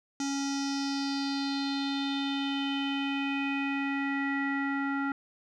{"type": "tone with low-pass filter sweep", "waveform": "square", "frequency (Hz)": 277.2, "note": "C#4", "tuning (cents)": 0, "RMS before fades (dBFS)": -31, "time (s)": [0.2, 5.12], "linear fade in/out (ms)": 2, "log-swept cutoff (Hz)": [6200, 1600], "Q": 5.1, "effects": []}